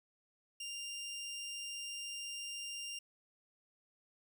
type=tone; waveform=20% pulse; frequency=2794 Hz; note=F7; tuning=in tune; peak=-37 dBFS; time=0.6-2.99 s; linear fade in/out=5 ms; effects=none